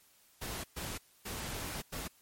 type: noise bursts at uneven times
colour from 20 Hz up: pink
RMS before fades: -40 dBFS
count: 4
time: 0.41-0.64 / 0.76-0.98 / 1.25-1.82 / 1.92-2.08 s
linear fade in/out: 10 ms
effects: white hiss -65 dBFS RMS until 2.21 s + MP3 64 kbps